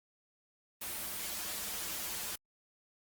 white noise with comb filter, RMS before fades -39 dBFS, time 0.81-2.36 s, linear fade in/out 10 ms, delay 7.5 ms, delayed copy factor -0.8, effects Opus 32 kbps

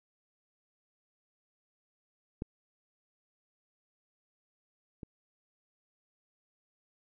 clicks, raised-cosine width 3 ms, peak -22 / -29 dBFS, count 2, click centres 2.421 / 5.032 s, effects none

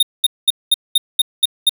square tone bursts, 3683 Hz, A#7, 22 cents flat, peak -9 dBFS, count 8, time 0-1.694 s, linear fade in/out 5 ms, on 28 ms, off 210 ms, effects none

